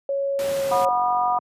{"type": "tone with pitch glide", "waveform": "sine", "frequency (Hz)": [554.4, 545.5], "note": ["C#5", "C#5"], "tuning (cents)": [0, -28], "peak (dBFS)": -21, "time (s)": [0.09, 0.89], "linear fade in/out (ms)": 2, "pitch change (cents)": -28, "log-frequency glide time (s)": [0.45, 0.72]}
{"type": "noise", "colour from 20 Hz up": "pink", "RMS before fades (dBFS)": -33, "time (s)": [0.39, 0.85], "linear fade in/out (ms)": 0}
{"type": "click train", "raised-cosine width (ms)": 1, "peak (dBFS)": -26, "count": 33, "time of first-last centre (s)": [0.69, 1.389], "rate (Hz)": 45.8}
{"type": "harmonic tone", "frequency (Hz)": 243.9, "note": "B3", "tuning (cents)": -21, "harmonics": [3, 4, 5], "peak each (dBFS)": [-21, -23, -25], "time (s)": [0.71, 1.39], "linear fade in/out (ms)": 10}
{"effects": ["high-pass 150 Hz 12 dB/octave", "resampled to 32000 Hz"]}